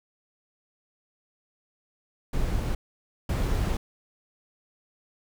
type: noise bursts at uneven times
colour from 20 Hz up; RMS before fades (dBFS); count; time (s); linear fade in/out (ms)
brown; -26; 2; 2.33-2.75 / 3.29-3.77; 5
effects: none